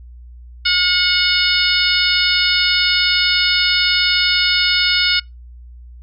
harmonic tone with a mistuned harmonic, 731 Hz, F#5, 21 cents flat, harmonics 2 / 3 / 4 / 5 / 6 / 7, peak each -20 / -20 / -20 / -20 / -20 / -20 dBFS, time 0.65-5.2 s, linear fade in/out 10 ms, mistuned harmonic 2, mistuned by -33 cents, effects noise-tail reverb RT60 0.2 s tail -25 dB re dry + added 60 Hz sine -35 dBFS peak until 6.02 s

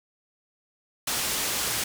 white low-pass noise, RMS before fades -28 dBFS, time 1.07-1.84 s, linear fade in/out 5 ms, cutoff 11000 Hz, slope 12 dB/octave, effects none

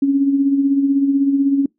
sine tone with tremolo, 277.2 Hz, C#4, in tune, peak -10 dBFS, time 0.02-1.66 s, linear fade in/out 5 ms, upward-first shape sine, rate 16 Hz, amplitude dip 50%, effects noise-tail reverb RT60 0.2 s tail -26 dB re dry

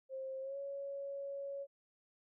sine tone with pitch glide, 530 to 557 Hz, C5 to C#5, +22 to +8 cents, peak -40 dBFS, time 0.09-1.67 s, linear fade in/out 50 ms, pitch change +86 cents, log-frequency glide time 0.41-0.57 s, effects none

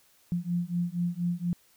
sine beating tone pair, 172.3 / 176.5 Hz, F3 / F3, -23 / +19 cents, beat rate 4.2 Hz, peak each -30 dBFS, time 0.32-1.53 s, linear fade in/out 0 ms, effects white hiss -63 dBFS RMS until 1.76 s

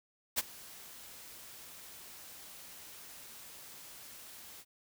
white noise with ADSR envelope, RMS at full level -29 dBFS, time 0.36-4.65 s, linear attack 27 ms, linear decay 27 ms, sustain -22 dB, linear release 53 ms, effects none

